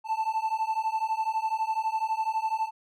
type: beating tone pair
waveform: triangle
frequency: 876 / 888 Hz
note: A5 / A5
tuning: -8 / +16 cents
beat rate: 12 Hz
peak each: -27 / -27 dBFS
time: 0.04-2.71 s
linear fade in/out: 50 ms
effects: none